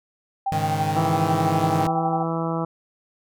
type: tone with tremolo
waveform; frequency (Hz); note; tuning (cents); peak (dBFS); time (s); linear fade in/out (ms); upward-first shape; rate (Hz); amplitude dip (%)
sine; 784; G5; 0; -19; 0.46-2.23; 5; triangle; 12; 80
type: chord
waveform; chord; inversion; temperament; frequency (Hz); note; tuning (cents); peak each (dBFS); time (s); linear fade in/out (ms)
sawtooth; Ab suspended fourth; none; equal; 103.83 / 138.59 / 155.56; Ab2 / Db3 / Eb3; 0 / 0 / 0; -24 / -27 / -22; 0.52-1.87; 0
type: harmonic tone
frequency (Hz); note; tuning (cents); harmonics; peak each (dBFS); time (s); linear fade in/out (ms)
164.81; E3; 0; 1 / 2 / 3 / 4 / 5 / 6 / 7 / 8; -26 / -29 / -31 / -32 / -33 / -34 / -34 / -35; 0.96-2.65; 5
effects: none